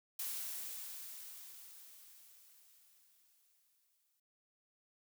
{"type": "noise with exponential decay", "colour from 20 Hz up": "blue", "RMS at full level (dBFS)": -40, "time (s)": [0.19, 4.2], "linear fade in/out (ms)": 5, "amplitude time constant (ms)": 870, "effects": []}